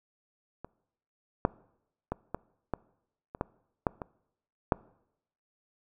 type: clicks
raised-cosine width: 1 ms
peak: -26 / -8 / -17 / -18 / -16 / -26 / -15 / -11 / -22 / -8 dBFS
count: 10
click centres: 0.646 / 1.451 / 2.12 / 2.346 / 2.737 / 3.349 / 3.411 / 3.868 / 4.018 / 4.722 s
effects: noise-tail reverb RT60 0.8 s tail -23 dB re dry